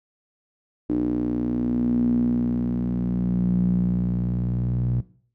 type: tone with band-pass filter sweep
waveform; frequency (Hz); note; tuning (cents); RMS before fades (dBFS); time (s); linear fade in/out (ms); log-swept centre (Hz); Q
sawtooth; 60.2; B1; -44; -22; 0.89-5.01; 10; 300 to 140; 8
effects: noise-tail reverb RT60 0.5 s tail -18 dB re dry